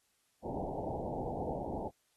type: low-pass noise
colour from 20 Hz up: white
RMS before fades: -39 dBFS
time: 0.42-1.91 s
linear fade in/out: 50 ms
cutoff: 880 Hz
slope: 96 dB/octave
effects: white hiss -75 dBFS RMS until 2.16 s + AAC 32 kbps